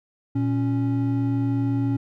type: tone pair together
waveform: triangle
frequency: 117.21 / 277.5 Hz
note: A#2 / C#4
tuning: +10 / +2 cents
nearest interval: octave + minor third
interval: 1492 cents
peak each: -21 / -21 dBFS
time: 0.35-1.97 s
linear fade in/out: 10 ms
effects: none